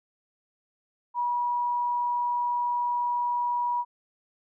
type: tone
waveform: sine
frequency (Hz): 967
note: B5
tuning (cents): -37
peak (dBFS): -24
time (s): 1.14-3.85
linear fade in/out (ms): 50
effects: none